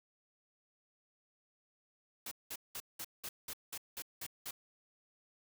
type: noise bursts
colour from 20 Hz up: white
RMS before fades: -43 dBFS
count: 10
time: 2.26-4.51 s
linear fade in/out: 5 ms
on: 54 ms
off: 190 ms
effects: none